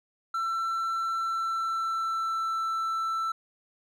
triangle tone with pitch glide, 1342 to 1329.7 Hz, E6 to E6, +31 to +15 cents, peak -25 dBFS, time 0.34-3.32 s, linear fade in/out 5 ms, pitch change -16 cents, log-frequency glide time 1.15-2.63 s, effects none

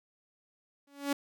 sawtooth tone with exponential growth, 282.2 Hz, C#4, 31 cents sharp, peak -22 dBFS, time 0.87-1.13 s, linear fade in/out 5 ms, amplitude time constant 55 ms, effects none

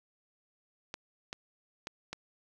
clicks, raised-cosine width 0.2 ms, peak -21 dBFS, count 4, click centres 0.941 / 1.329 / 1.871 / 2.13 s, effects none

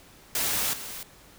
white noise with level steps, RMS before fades -27 / -38 dBFS, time 0.35-1.03 s, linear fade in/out 2 ms, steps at 0.73 s, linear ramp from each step 5 ms, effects pink hiss -53 dBFS RMS until 1.38 s

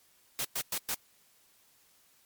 white noise bursts, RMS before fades -33 dBFS, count 4, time 0.39-0.944 s, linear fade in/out 0 ms, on 56 ms, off 110 ms, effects white hiss -65 dBFS RMS until 2.25 s + MP3 96 kbps

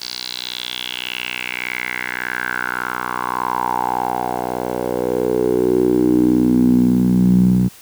10% pulse tone with band-pass filter sweep, 61.74 Hz, B1, in tune, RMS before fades -18 dBFS, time 0-7.69 s, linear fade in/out 20 ms, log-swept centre 4700 to 160 Hz, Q 5.2, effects white hiss -43 dBFS RMS until 7.81 s

